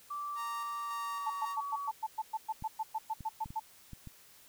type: tone with pitch glide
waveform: sine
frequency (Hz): 1166 to 1132.8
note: D6 to C#6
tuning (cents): -13 to +37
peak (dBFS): -36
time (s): 0.1-1.9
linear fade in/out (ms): 10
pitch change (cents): -50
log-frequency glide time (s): 0.81-1.36
type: tone with tremolo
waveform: sawtooth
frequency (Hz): 928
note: A#5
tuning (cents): -8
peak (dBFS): -38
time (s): 0.35-1.56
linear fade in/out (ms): 50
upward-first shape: square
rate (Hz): 1.8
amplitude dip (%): 40
type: tone bursts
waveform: sine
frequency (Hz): 880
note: A5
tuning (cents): 0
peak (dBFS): -31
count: 16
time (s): 1.26-3.598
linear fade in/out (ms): 10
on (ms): 43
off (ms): 110
type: clicks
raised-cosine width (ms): 5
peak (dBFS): -33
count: 6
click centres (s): 2.624 / 3.207 / 3.459 / 3.505 / 3.933 / 4.073
effects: white hiss -59 dBFS RMS until 4.48 s